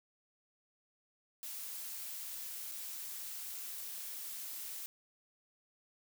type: noise with dropouts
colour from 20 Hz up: blue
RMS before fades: -44 dBFS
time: 1.43-4.86 s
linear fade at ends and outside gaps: 0 ms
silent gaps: 2.715-2.719 s
effects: none